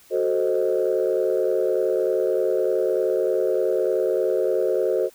sine chord, F# diminished seventh, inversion none, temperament equal, 370 / 440 / 523.3 / 622.3 Hz, F#4 / A4 / C5 / Eb5, 0 / 0 / 0 / 0 cents, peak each -23 / -23 / -23 / -27 dBFS, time 0.1-5.1 s, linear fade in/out 50 ms, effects tanh soft clip ceiling -11 dBFS + white hiss -53 dBFS RMS until 5.14 s

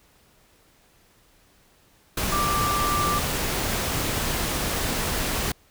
sine tone in noise, 1178 Hz, D6, 5 cents sharp, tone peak -23 dBFS, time 2.32-3.19 s, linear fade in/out 5 ms, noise pink, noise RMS -26 dBFS, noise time 2.17-5.52 s, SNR 0 dB, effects pink hiss -59 dBFS RMS until 5.7 s

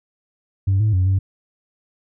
sine tone with pitch steps, 96.9 / 107.5 / 92.2 / 95.8 Hz, G2 / A2 / F#2 / G2, -20 / -40 / -6 / -39 cents, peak -12 dBFS, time 0.67-1.19 s, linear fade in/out 10 ms, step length 130 ms, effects tanh soft clip ceiling -12 dBFS

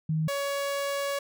sine / sawtooth tone pair in turn, 157.5 / 561.3 Hz, D#3 / C#5, +21 / +22 cents, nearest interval octave + minor seventh, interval 2201 cents, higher second, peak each -24 dBFS, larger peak neither, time 0.09-0.28 / 0.28-1.19 s, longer second, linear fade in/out 5 ms, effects none

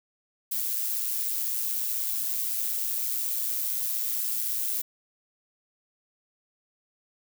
violet noise with amplitude modulation, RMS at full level -27 dBFS, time 0.51-4.82 s, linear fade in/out 10 ms, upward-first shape sine, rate 116 Hz, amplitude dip 45%, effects none

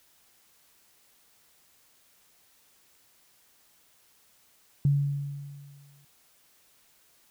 sine tone with exponential decay, 141.8 Hz, C#3, 40 cents sharp, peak -18 dBFS, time 4.85-6.05 s, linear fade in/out 2 ms, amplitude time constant 260 ms, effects white hiss -63 dBFS RMS until 7.3 s

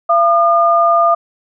sine tone pair together, 680 / 1211.6 Hz, F5 / D#6, -46 / -46 cents, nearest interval minor seventh, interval 1000 cents, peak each -11 dBFS, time 0.09-1.15 s, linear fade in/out 10 ms, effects none

